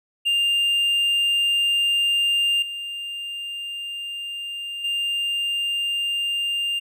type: tone with level steps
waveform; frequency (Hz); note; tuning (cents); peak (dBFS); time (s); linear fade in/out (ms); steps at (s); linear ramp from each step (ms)
triangle; 2800; F7; +4; -16 / -27 / -20; 0.25-6.8; 20; 2.62 / 4.84; 5
effects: none